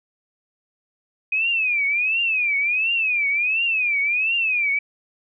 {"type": "tone with vibrato", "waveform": "sine", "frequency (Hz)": 2490, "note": "D#7", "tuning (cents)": 1, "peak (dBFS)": -18, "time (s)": [1.32, 4.79], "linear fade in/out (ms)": 5, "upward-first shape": "triangle", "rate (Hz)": 1.4, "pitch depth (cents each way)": 210, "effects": []}